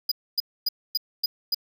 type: tone bursts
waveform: square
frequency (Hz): 4927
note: D#8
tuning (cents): -18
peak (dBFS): -21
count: 6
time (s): 0.09-1.546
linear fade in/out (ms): 5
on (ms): 26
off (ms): 260
effects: 10-bit